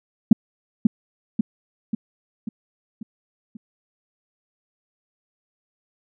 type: tone with echo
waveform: sine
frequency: 220 Hz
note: A3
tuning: in tune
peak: -4 dBFS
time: 0.31-0.33 s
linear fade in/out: 5 ms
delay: 540 ms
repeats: 6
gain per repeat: -5 dB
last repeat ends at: 3.57 s
effects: tanh soft clip ceiling 0 dBFS